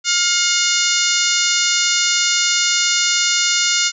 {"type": "harmonic tone with a mistuned harmonic", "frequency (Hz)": 717, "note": "F5", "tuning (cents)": 45, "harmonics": [2, 3, 4, 5, 6, 7, 8, 9, 10], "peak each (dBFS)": [-23, -23, -23, -23, -23, -23, -23, -23, -23], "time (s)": [0.04, 3.92], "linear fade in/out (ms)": 50, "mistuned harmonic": 2, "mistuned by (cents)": -33, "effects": []}